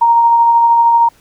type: tone with tremolo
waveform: sine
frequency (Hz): 932.3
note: A#5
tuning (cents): 0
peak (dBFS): -5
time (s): 0.01-1.09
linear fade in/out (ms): 10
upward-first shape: sine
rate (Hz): 13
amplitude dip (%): 25
effects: pink hiss -50 dBFS RMS until 1.2 s